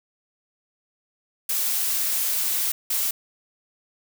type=noise bursts at uneven times; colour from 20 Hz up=blue; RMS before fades=-24 dBFS; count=2; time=1.49-2.72 / 2.9-3.11 s; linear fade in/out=5 ms; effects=none